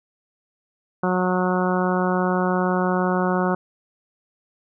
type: harmonic tone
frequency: 182.6 Hz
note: F#3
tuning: 23 cents flat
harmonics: 1 / 2 / 3 / 4 / 5 / 6 / 7 / 8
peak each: -22 / -25 / -27 / -28 / -29 / -30 / -30 / -31 dBFS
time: 1.03-3.55 s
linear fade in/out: 5 ms
effects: none